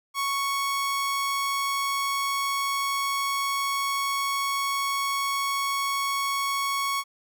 sawtooth tone, 1108.7 Hz, C#6, in tune, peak -21 dBFS, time 0.14-7.04 s, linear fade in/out 50 ms, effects none

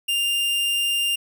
45% pulse tone, 2798 Hz, F7, 3 cents sharp, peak -20 dBFS, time 0.08-1.16 s, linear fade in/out 10 ms, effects none

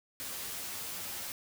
white noise with comb filter, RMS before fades -40 dBFS, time 0.2-1.32 s, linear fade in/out 0 ms, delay 11 ms, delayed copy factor +0.7, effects none

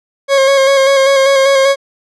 40% pulse tone with vibrato, 544 Hz, C#5, 33 cents flat, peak -6 dBFS, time 0.28-1.76 s, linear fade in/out 50 ms, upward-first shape square, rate 5.1 Hz, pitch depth 25 cents each way, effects low-pass 7000 Hz 12 dB/octave

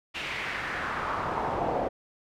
brown noise with band-pass filter sweep, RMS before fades -31 dBFS, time 0.14-1.89 s, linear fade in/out 20 ms, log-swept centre 2800 to 610 Hz, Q 2.3, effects none

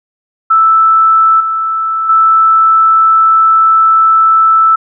sine tone with level steps, 1318.5 Hz, E6, in tune, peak -4 / -11 / -4 dBFS, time 0.5-4.76 s, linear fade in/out 10 ms, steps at 1.4 / 2.09 s, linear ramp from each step 5 ms, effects none

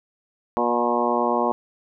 harmonic tone with a mistuned harmonic, 119.9 Hz, A#2, 49 cents sharp, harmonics 2 / 3 / 4 / 5 / 6 / 7 / 8 / 9, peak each -27 / -27 / -27 / -27 / -27 / -27 / -27 / -27 dBFS, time 0.57-1.52 s, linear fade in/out 0 ms, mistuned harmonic 7, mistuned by +20 cents, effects none

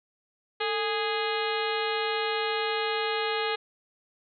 harmonic tone with a mistuned harmonic, 414.7 Hz, G#4, 3 cents flat, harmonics 1 / 2 / 3 / 4 / 5 / 6 / 7 / 8 / 9 / 10, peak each -30 / -33 / -35 / -36 / -37 / -38 / -38 / -39 / -40 / -40 dBFS, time 0.6-3.56 s, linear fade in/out 10 ms, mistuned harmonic 1, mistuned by +120 cents, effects none

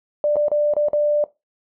sine tone with dropouts, 592 Hz, D5, 14 cents sharp, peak -15 dBFS, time 0.24-1.24 s, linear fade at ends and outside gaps 1 ms, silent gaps 0.358-0.366 / 0.483-0.516 / 0.737-0.766 / 0.885-0.932 s, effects noise-tail reverb RT60 0.2 s tail -17 dB re dry

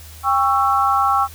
sine chord, C# diminished, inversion second, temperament just, 798.3 / 1108.7 / 1330.5 Hz, G5 / C#6 / E6, +31 / 0 / +16 cents, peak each -18 dBFS, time 0.23-1.28 s, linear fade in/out 50 ms, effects added 79 Hz sine -38 dBFS peak until 1.34 s + white hiss -42 dBFS RMS until 1.34 s

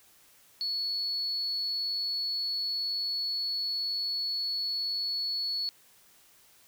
sine tone, 4401 Hz, C#8, 13 cents flat, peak -28 dBFS, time 0.61-5.69 s, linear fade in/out 0 ms, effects tanh soft clip ceiling -24 dBFS + white hiss -60 dBFS RMS until 6.67 s

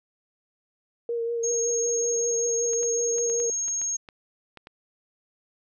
sine tone with vibrato, 466.2 Hz, A#4, in tune, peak -25 dBFS, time 1.09-3.5 s, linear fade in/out 2 ms, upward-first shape triangle, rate 5.3 Hz, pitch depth 27 cents each way
sine tone, 6520 Hz, G#8, 33 cents flat, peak -25 dBFS, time 1.43-3.97 s, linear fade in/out 10 ms
clicks, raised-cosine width 0.3 ms, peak -27 dBFS, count 10, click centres 2.733 / 2.831 / 3.183 / 3.299 / 3.401 / 3.682 / 3.816 / 4.088 / 4.573 / 4.671 s
effects none

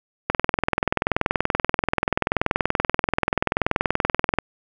click train, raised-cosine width 0.5 ms, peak -3 dBFS, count 86, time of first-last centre 0.3-4.387 s, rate 20.8 Hz, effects none

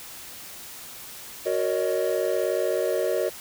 triangle chord, D# minor seventh, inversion first, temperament equal with one note detuned, 370 / 466.2 / 563.4 / 622.3 Hz, F#4 / A#4 / C#5 / D#5, 0 / 0 / +28 / 0 cents, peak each -26 dBFS, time 1.45-3.3 s, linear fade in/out 20 ms, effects white hiss -41 dBFS RMS until 3.4 s

